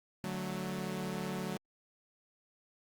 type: chord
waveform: sawtooth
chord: D major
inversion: none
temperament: equal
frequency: 146.83 / 185 / 220 Hz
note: D3 / F#3 / A3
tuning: 0 / 0 / 0 cents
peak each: -39 / -34 / -38 dBFS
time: 0.24-1.57 s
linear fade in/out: 0 ms
effects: Opus 48 kbps